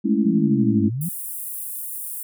sine chord, A major seventh, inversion third, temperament equal, 207.7 / 220 / 277.2 / 329.6 Hz, G#3 / A3 / C#4 / E4, 0 / 0 / 0 / 0 cents, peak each -20 / -21 / -23 / -24 dBFS, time 0.04-0.9 s, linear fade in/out 20 ms
sine exponential two-way sweep, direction down then up, 185.9 to 98 to 185.9 Hz, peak -23 dBFS, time 0.25-1.09 s, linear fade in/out 5 ms, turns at 0.86 s
pink high-pass noise, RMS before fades -31 dBFS, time 1.01-2.23 s, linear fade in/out 5 ms, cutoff 9200 Hz, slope 48 dB/octave
effects none

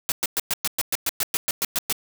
white noise bursts, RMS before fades -23 dBFS, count 14, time 0.09-1.926 s, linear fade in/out 0 ms, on 29 ms, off 110 ms, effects none

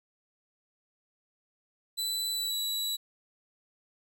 sawtooth tone with pitch glide, 3988 to 3924 Hz, B7 to B7, +16 to -12 cents, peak -27 dBFS, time 1.97-2.97 s, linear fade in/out 20 ms, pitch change -28 cents, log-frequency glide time 2.31-2.54 s, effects 11-bit

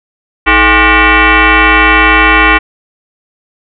sine tone with frequency modulation, 431.6 Hz, A4, 33 cents flat, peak -3 dBFS, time 0.46-2.59 s, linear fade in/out 20 ms, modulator 375 Hz, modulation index 6.1, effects none

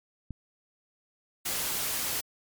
click, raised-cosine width 5 ms, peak -25 dBFS, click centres 0.307 s
white noise, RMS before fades -31 dBFS, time 1.45-2.21 s, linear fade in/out 10 ms
effects MP3 96 kbps

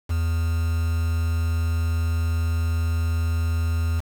triangle tone with quantisation, 82.5 Hz, E2, 2 cents sharp, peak -18 dBFS, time 0.09-4.01 s, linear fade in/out 20 ms, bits 6, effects none

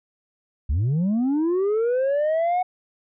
sine linear sweep, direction up, 61.74 to 740 Hz, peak -16 dBFS, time 0.69-2.63 s, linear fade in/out 10 ms, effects tanh soft clip ceiling -18 dBFS

